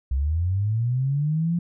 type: linear sweep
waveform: sine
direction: up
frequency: 62.8 to 174.61 Hz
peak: -20 dBFS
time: 0.11-1.59 s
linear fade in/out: 5 ms
effects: none